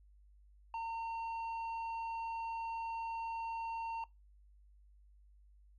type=tone with low-pass filter; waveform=square; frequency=912 Hz; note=A#5; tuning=38 cents flat; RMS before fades=-40 dBFS; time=0.74-4.04 s; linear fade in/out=2 ms; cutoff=1900 Hz; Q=2.7; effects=noise-tail reverb RT60 0.2 s tail -22 dB re dry + added 50 Hz sine -60 dBFS peak until 5.78 s